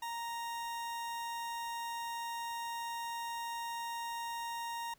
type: tone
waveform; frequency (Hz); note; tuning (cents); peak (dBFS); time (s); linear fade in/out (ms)
40% pulse; 932.3; A#5; 0; -37; 0.02-4.94; 5
effects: pink hiss -68 dBFS RMS until 4.98 s